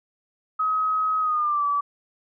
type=tone with pitch glide; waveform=sine; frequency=1270 to 1151.2 Hz; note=D#6 to D6; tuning=+35 to -35 cents; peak=-20 dBFS; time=0.59-1.81 s; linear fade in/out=10 ms; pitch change=-170 cents; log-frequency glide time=1.2-1.66 s; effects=none